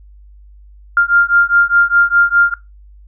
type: beating tone pair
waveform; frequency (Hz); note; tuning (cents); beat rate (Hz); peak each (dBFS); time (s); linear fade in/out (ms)
sine; 1396.9 / 1401.8; F6 / F6; 0 / +6; 4.9; -12; 0.97-2.54; 2
effects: noise-tail reverb RT60 0.2 s tail -19 dB re dry + added 50 Hz sine -38 dBFS peak until 3.07 s